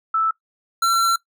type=tone pair in turn; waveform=sine / square; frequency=1317 / 1354 Hz; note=E6 / E6; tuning=-2 / +46 cents; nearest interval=unison; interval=48 cents; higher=second; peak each=-16 dBFS; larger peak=neither; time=0.14-0.31 / 0.82-1.16 s; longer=second; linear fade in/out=5 ms; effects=noise-tail reverb RT60 0.1 s tail -19 dB re dry